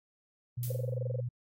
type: tone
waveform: sine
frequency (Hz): 121.2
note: B2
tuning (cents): -32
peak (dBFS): -32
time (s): 0.57-1.29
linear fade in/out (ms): 10
type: noise with exponential decay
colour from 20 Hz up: violet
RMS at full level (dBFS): -37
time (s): 0.63-0.97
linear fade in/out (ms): 1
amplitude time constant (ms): 72
type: tone bursts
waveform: sine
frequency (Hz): 514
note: C5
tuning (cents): -31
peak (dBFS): -33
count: 12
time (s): 0.7-1.204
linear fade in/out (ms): 5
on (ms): 20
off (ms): 24
effects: AAC 48 kbps